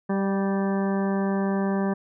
harmonic tone with a mistuned harmonic, 195.5 Hz, G3, 4 cents flat, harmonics 1 / 2 / 3 / 4 / 5 / 6 / 8 / 9, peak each -23 / -29 / -33 / -35 / -37 / -39 / -41 / -42 dBFS, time 0.09-1.94 s, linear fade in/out 10 ms, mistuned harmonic 3, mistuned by +17 cents, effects none

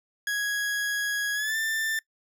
40% pulse tone with pitch glide, 1661.2 to 1780.4 Hz, G#6 to A6, 0 to +20 cents, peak -25 dBFS, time 0.27-1.99 s, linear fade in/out 2 ms, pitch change +120 cents, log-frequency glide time 1.34-1.56 s, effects noise-tail reverb RT60 0.1 s tail -23 dB re dry

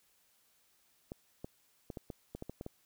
clicks, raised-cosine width 2 ms, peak -28 dBFS, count 10, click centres 1.119 / 1.445 / 1.902 / 1.972 / 2.102 / 2.35 / 2.424 / 2.496 / 2.611 / 2.664 s, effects white hiss -71 dBFS RMS until 2.85 s

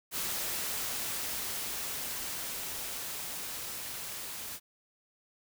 white noise with level ramp, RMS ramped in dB -34 to -41 dBFS, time 0.11-4.6 s, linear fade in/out 50 ms, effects none

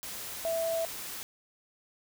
sine tone in noise, 659.3 Hz, E5, in tune, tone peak -28 dBFS, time 0.45-0.85 s, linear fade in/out 0 ms, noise white, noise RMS -40 dBFS, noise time 0.03-1.23 s, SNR +9 dB, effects none

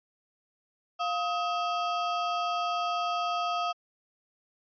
square ring-modulated tone, 983 Hz, B5, 8 cents flat, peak -25 dBFS, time 0.99-3.73 s, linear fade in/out 20 ms, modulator 282 Hz, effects resampled to 11025 Hz

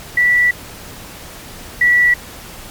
sine tone pair in turn, 1958 / 1949.2 Hz, B6 / B6, -15 / -23 cents, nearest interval unison, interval 8 cents, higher first, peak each -9 / -8 dBFS, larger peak second, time 0.17-0.51 / 1.81-2.14 s, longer first, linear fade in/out 5 ms, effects pink hiss -34 dBFS RMS until 2.7 s + MP3 96 kbps

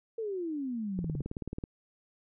sine exponential sweep, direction down, 462.2 to 137.4 Hz, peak -32 dBFS, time 0.18-1.22 s, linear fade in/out 5 ms
click train, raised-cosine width 3 ms, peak -23 dBFS, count 13, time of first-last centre 0.99-1.639 s, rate 18.5 Hz
effects none

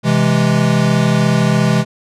square chord, C augmented, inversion none, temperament equal, 130.81 / 164.81 / 207.7 Hz, C3 / E3 / G#3, 0 / 0 / 0 cents, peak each -16 dBFS, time 0.03-1.85 s, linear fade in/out 50 ms, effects low-pass 8000 Hz 12 dB/octave

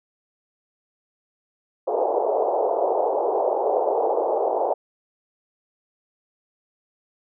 pink band-pass noise, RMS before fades -22 dBFS, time 1.87-4.74 s, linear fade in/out 10 ms, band 400 to 860 Hz, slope 48 dB/octave, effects none

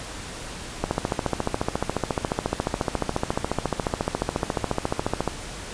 click train, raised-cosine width 1 ms, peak -8 dBFS, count 64, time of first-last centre 0.84-5.277 s, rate 14.2 Hz, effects pink hiss -36 dBFS RMS until 5.73 s + resampled to 22050 Hz

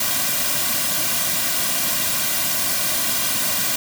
white noise with comb filter, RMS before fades -21 dBFS, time 0-3.76 s, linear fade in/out 5 ms, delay 2.3 ms, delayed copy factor -0.75, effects none

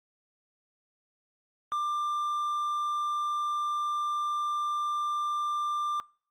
triangle tone, 1189 Hz, D6, 21 cents sharp, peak -25 dBFS, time 1.72-6 s, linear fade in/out 0 ms, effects noise-tail reverb RT60 0.5 s tail -26 dB re dry + Opus 48 kbps

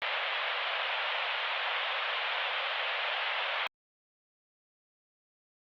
white band-pass noise, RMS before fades -33 dBFS, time 0.02-3.67 s, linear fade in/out 0 ms, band 520 to 3400 Hz, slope 48 dB/octave, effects Opus 48 kbps

